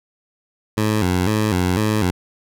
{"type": "tone with vibrato", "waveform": "15% pulse", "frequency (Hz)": 98.6, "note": "G2", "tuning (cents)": 11, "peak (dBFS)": -10, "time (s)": [0.77, 2.11], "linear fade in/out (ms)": 10, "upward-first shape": "square", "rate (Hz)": 2, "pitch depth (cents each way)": 150, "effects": []}